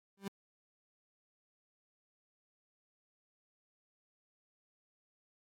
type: tone with exponential growth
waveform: 30% pulse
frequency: 196.9 Hz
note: G3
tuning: 8 cents sharp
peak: -33 dBFS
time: 0.17-0.28 s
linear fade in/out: 5 ms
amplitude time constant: 22 ms
effects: AAC 48 kbps